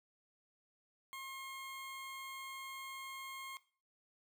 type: tone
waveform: 20% pulse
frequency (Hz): 1073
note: C6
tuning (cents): +43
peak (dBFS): -40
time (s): 1.13-3.57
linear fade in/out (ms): 0
effects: noise-tail reverb RT60 0.4 s tail -17 dB re dry